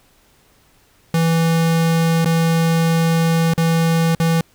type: tone with dropouts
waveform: square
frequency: 164.81 Hz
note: E3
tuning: in tune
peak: -14 dBFS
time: 1.14-4.41 s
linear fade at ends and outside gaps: 2 ms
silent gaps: 2.247-2.257 / 3.537-3.578 / 4.15-4.2 s
effects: pink hiss -55 dBFS RMS until 4.54 s